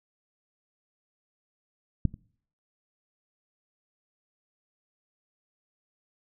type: clicks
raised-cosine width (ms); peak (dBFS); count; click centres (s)
5; -11 / -29; 2; 2.053 / 2.141
effects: noise-tail reverb RT60 0.6 s tail -25 dB re dry